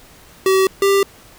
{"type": "tone pair in turn", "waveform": "square", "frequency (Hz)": [381.6, 395.1], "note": ["G4", "G4"], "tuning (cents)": [-47, 14], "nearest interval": "minor second", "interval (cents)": 61, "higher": "second", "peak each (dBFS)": -12, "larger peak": "neither", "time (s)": [[0.46, 0.67], [0.82, 1.03]], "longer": "neither", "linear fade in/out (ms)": 2, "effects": ["pink hiss -45 dBFS RMS until 1.38 s"]}